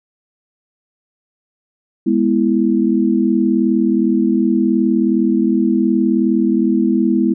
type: chord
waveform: sine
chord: E major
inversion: first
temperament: equal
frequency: 207.7 / 246.9 / 329.6 Hz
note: G#3 / B3 / E4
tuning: 0 / 0 / 0 cents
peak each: -16 dBFS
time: 2.06-7.34 s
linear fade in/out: 10 ms
effects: none